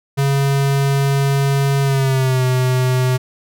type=tone with pitch glide; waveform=square; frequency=138.59 to 127.82 Hz; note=C#3 to C3; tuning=0 to -40 cents; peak=-14 dBFS; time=0.17-3.18 s; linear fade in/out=20 ms; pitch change=-140 cents; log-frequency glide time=1.82-2.43 s; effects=none